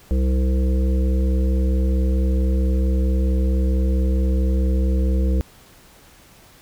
harmonic tone, 64.5 Hz, C2, 24 cents flat, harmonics 1 / 3 / 5 / 7 / 8, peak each -16 / -26 / -30 / -33 / -34 dBFS, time 0.11-5.41 s, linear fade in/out 0 ms, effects pink hiss -49 dBFS RMS until 6.61 s

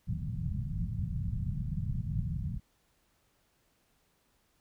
white low-pass noise, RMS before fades -34 dBFS, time 0.07-2.6 s, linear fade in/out 20 ms, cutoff 180 Hz, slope 48 dB/octave, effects pink hiss -72 dBFS RMS until 4.6 s

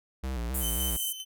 square tone with vibrato, 61.74 Hz, B1, in tune, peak -31 dBFS, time 0.23-0.97 s, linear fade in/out 10 ms, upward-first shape square, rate 3.7 Hz, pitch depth 100 cents each way
white band-pass noise, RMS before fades -33 dBFS, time 0.54-1.13 s, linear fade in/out 10 ms, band 7800 to 16000 Hz, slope 48 dB/octave
sawtooth tone with tremolo, 3059 Hz, G7, 43 cents flat, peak -30 dBFS, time 0.6-1.25 s, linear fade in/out 50 ms, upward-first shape square, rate 5 Hz, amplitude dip 50%
effects none

